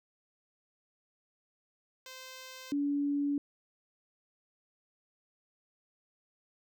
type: tone pair in turn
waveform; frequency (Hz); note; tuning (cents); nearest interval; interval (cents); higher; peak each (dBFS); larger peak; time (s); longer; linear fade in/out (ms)
5% pulse / sine; 518 / 285.9; C5 / D4; -17 / -46; minor seventh; 1029; first; -34 / -28; second; 2.06-2.72 / 2.72-3.38; neither; 2
effects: none